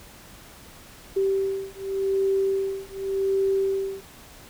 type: beating tone pair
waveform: sine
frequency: 388.3 / 389.17 Hz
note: G4 / G4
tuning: -16 / -13 cents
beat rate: 0.87 Hz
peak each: -25 / -25 dBFS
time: 1.16-4.01 s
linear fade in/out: 10 ms
effects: pink hiss -47 dBFS RMS until 4.49 s